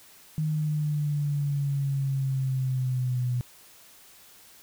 sine exponential sweep, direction down, 155.56 to 123 Hz, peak -24 dBFS, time 0.38-3.41 s, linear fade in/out 0 ms, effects white hiss -53 dBFS RMS until 4.62 s

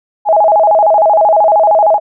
sine tone with vibrato, 733 Hz, F#5, 16 cents flat, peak -5 dBFS, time 0.25-2 s, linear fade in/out 50 ms, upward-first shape square, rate 13 Hz, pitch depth 220 cents each way, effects none

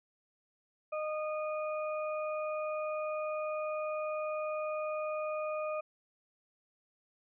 harmonic tone, 615 Hz, D#5, 20 cents flat, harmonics 1 / 2 / 4, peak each -34 / -40 / -46 dBFS, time 0.92-5.81 s, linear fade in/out 10 ms, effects none

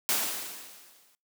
white noise with exponential decay, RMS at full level -25 dBFS, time 0.09-1.15 s, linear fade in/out 0 ms, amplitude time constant 230 ms, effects noise-tail reverb RT60 0.3 s tail -26 dB re dry + high-pass 200 Hz 12 dB/octave

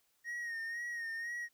triangle tone with vibrato, 1864.7 Hz, A#6, in tune, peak -36 dBFS, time 0.24-1.49 s, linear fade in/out 50 ms, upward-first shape sine, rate 2 Hz, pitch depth 48 cents each way, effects white hiss -75 dBFS RMS until 1.53 s

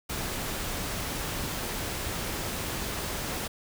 pink noise, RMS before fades -33 dBFS, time 0.09-3.48 s, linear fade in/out 10 ms, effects none

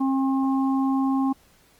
harmonic tone, 268.1 Hz, C4, 42 cents sharp, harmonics 1 / 3 / 4, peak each -20 / -30 / -32 dBFS, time 0-1.33 s, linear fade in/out 10 ms, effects pink hiss -58 dBFS RMS until 1.79 s + Opus 24 kbps

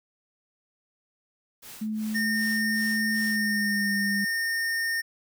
white noise with tremolo, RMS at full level -43 dBFS, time 1.62-3.37 s, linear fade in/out 10 ms, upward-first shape sine, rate 2.6 Hz, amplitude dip 95%
sine tone with pitch glide, 216.4 to 200.7 Hz, A3 to G3, -29 to +41 cents, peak -27 dBFS, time 1.81-4.25 s, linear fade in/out 10 ms, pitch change -130 cents, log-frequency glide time 3.19-3.92 s
square tone, 1826 Hz, A#6, 36 cents flat, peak -26 dBFS, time 2.14-5.02 s, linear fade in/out 20 ms
effects none

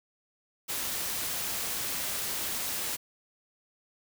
white noise, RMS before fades -33 dBFS, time 0.68-2.97 s, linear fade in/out 20 ms, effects none

